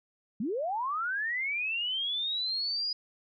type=linear sweep; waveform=sine; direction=up; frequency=185 to 4946 Hz; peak=-29 dBFS; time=0.4-2.93 s; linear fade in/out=5 ms; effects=none